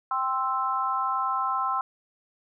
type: chord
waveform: sine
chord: C major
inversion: second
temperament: equal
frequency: 784 / 1046.5 / 1318.5 Hz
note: G5 / C6 / E6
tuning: 0 / 0 / 0 cents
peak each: -31 / -27 / -28 dBFS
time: 0.11-1.81 s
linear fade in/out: 2 ms
effects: none